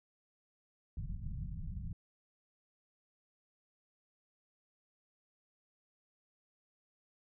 pink low-pass noise, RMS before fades -41 dBFS, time 0.97-1.93 s, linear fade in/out 2 ms, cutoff 190 Hz, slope 48 dB/octave, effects none

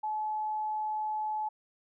sine tone, 858 Hz, A5, 44 cents flat, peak -30 dBFS, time 0.03-1.49 s, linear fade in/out 10 ms, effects none

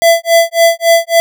square tone with tremolo, 670 Hz, E5, 28 cents sharp, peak -4 dBFS, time 0.02-1.2 s, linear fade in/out 0 ms, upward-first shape sine, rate 3.6 Hz, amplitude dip 100%, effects none

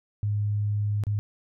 sine tone with dropouts, 103.8 Hz, G#2, in tune, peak -23 dBFS, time 0.23-1.19 s, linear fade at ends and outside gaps 0 ms, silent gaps 1.037-1.068 s, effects none

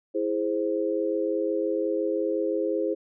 sine chord, E augmented, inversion none, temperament equal, 329.6 / 415.3 / 523.3 Hz, E4 / G#4 / B#4, 0 / 0 / 0 cents, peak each -28 dBFS, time 0.14-2.95 s, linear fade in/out 20 ms, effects none

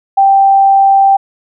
sine tone, 784 Hz, G5, in tune, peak -4 dBFS, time 0.17-1.17 s, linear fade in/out 10 ms, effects none

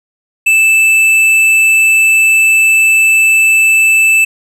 triangle tone with tanh clipping, 2637 Hz, E7, in tune, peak -7 dBFS, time 0.46-4.25 s, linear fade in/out 10 ms, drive 14 dB, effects none

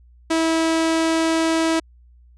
sawtooth tone, 325 Hz, E4, 24 cents flat, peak -13 dBFS, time 0.3-1.8 s, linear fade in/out 10 ms, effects added 60 Hz sine -47 dBFS peak until 2.37 s + resampled to 22050 Hz

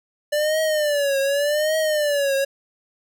square tone with vibrato, 587.3 Hz, D5, in tune, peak -19 dBFS, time 0.32-2.45 s, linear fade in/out 10 ms, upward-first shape triangle, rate 0.86 Hz, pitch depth 140 cents each way, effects none

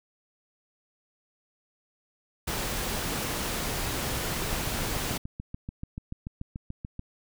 pink noise, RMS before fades -31 dBFS, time 2.47-5.18 s, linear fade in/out 10 ms
click train, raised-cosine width 5 ms, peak -23 dBFS, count 18, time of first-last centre 4.53-6.994 s, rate 6.9 Hz
effects none

